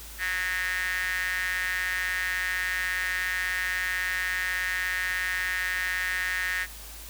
sawtooth tone with high-pass filter, 183.6 Hz, F#3, 13 cents flat, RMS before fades -29 dBFS, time 0.18-6.67 s, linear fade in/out 50 ms, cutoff 1800 Hz, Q 8.8, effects added 53 Hz sine -44 dBFS peak until 7.09 s + white hiss -44 dBFS RMS until 7.09 s

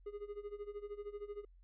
triangle tone with tremolo, 411.6 Hz, G#4, 16 cents flat, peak -38 dBFS, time 0.06-1.45 s, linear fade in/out 5 ms, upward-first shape sine, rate 13 Hz, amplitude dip 85%, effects added 44 Hz sine -59 dBFS peak until 1.63 s + resampled to 8000 Hz

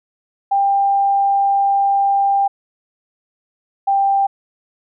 sine tone pair in turn, 794 / 789.5 Hz, G5 / G5, +22 / +12 cents, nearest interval unison, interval 10 cents, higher first, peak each -12 dBFS, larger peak neither, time 0.51-2.48 / 3.87-4.27 s, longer first, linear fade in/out 10 ms, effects none

